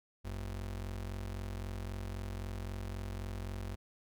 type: ring-modulated tone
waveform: square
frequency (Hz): 72.5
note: D2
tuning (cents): -22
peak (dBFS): -36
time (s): 0.24-3.76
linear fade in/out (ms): 20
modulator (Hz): 21.9
effects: none